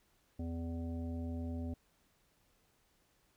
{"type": "harmonic tone", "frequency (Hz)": 83.5, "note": "E2", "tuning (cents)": 23, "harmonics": [1, 3, 5, 7, 9], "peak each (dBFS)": [-39, -41, -54, -52, -58], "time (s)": [0.39, 1.74], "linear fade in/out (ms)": 5, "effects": ["pink hiss -73 dBFS RMS until 3.36 s"]}